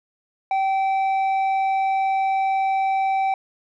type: tone with low-pass filter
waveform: square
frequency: 773 Hz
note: G5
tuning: 24 cents flat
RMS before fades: -21 dBFS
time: 0.51-3.34 s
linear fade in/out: 2 ms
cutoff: 1600 Hz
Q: 2.8
effects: none